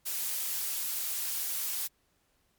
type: noise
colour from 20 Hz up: blue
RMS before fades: -33 dBFS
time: 0.05-1.88 s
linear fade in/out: 20 ms
effects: pink hiss -72 dBFS RMS until 2.58 s + MP3 96 kbps